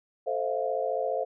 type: chord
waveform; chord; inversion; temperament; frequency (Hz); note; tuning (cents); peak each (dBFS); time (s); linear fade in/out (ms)
sine; F major seventh; first; equal with one note detuned; 440 / 523.3 / 643.8 / 698.5; A4 / C5 / E5 / F5; 0 / 0 / -41 / 0; -33 / -30 / -33 / -32; 0.26-1.25; 20
effects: none